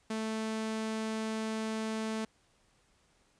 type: tone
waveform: sawtooth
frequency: 220 Hz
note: A3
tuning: in tune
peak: -29 dBFS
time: 0.1-2.25 s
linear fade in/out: 5 ms
effects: pink hiss -69 dBFS RMS until 3.39 s + resampled to 22050 Hz